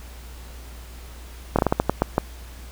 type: slowing click train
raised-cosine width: 1 ms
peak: -3 dBFS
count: 9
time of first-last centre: 1.56-2.181 s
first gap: 27 ms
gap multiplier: 1.29
effects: added 60 Hz sine -38 dBFS peak until 2.71 s + pink hiss -46 dBFS RMS until 2.71 s